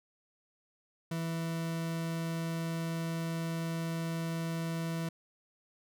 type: tone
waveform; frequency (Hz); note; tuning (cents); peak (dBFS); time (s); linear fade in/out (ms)
40% pulse; 164.81; E3; 0; -32; 1.11-5.09; 5
effects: none

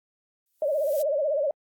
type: noise with exponential growth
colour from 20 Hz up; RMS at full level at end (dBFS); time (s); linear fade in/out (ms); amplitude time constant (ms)
violet; -35; 0.46-1.02; 1; 120
type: tone with vibrato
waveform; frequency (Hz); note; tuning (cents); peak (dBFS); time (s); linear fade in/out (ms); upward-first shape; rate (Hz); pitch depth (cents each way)
sine; 587.3; D5; 0; -22; 0.62-1.51; 2; sine; 16; 130
effects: AAC 64 kbps

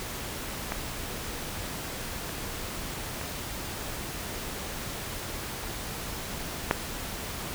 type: clicks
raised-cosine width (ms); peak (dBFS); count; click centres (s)
0.5; -15 / -21 / -19 / -6; 4; 0.721 / 2.293 / 3.213 / 6.711
effects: pink hiss -36 dBFS RMS until 7.54 s

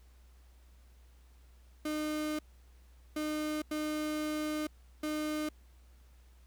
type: tone bursts at uneven times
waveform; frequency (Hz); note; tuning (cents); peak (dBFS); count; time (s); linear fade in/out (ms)
35% pulse; 305; D#4; -34; -31; 4; 1.85-2.39 / 3.16-3.62 / 3.71-4.67 / 5.03-5.49; 5
effects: added 61 Hz sine -56 dBFS peak until 6.46 s + pink hiss -69 dBFS RMS until 6.46 s

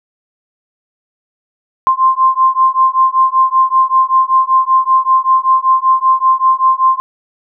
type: beating tone pair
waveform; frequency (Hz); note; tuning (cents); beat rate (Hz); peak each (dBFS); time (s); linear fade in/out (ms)
sine; 1046.5 / 1051.7; C6 / C6; 0 / +9; 5.2; -11; 1.87-7; 0
effects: none

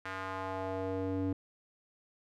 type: tone with band-pass filter sweep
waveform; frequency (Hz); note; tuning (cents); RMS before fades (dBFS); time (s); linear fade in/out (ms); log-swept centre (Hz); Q
square; 94.9; F#2; +44; -36; 0.05-1.33; 5; 1600 to 280; 1.7
effects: none

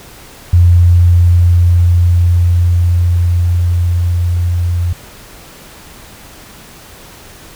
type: tone with level ramp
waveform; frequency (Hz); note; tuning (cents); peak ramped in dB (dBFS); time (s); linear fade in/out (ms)
sine; 87.31; F2; 0; -3 to -11; 0.53-4.93; 5
effects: pink hiss -36 dBFS RMS until 7.55 s

